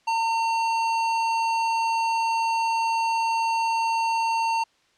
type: tone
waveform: square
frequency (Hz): 909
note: A#5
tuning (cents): -44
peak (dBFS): -22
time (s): 0.07-4.64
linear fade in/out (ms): 10
effects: white hiss -63 dBFS RMS until 4.97 s + low-pass 5000 Hz 12 dB/octave